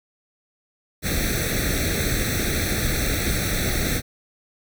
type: noise with comb filter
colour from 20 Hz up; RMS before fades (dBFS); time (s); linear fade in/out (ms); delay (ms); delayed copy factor
pink; -23; 1.02-4.02; 50; 0.5; +1
effects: none